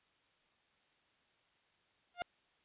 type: tone with exponential growth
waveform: sawtooth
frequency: 706 Hz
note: F5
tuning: 19 cents sharp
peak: -28 dBFS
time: 2.14-2.22 s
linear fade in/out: 0 ms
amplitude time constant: 16 ms
effects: white hiss -73 dBFS RMS until 2.64 s + resampled to 8000 Hz